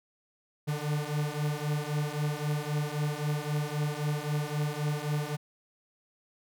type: beating tone pair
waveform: 45% pulse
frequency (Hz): 146.83 / 150.63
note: D3 / D3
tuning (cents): 0 / +44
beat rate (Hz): 3.8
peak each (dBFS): -32 / -32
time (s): 0.67-5.37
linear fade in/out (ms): 20
effects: none